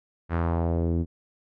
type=tone with low-pass filter sweep; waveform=sawtooth; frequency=84 Hz; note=E2; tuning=33 cents sharp; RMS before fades=-25 dBFS; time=0.29-1.06 s; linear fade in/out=50 ms; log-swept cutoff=1700 to 270 Hz; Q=1.7; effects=none